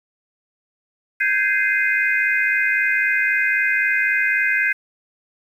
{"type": "chord", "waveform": "sine", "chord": "Ab major seventh", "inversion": "third", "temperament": "just", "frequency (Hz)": [1557.4, 1661.2, 2077, 2492], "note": ["G6", "Ab6", "C7", "Eb7"], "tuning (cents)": [-12, 0, -13, 2], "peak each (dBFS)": [-21, -23, -20, -24], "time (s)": [1.2, 4.73], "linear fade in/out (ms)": 10, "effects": ["8-bit"]}